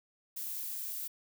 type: noise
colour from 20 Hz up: violet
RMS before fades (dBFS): -39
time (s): 0.36-1.08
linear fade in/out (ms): 10
effects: none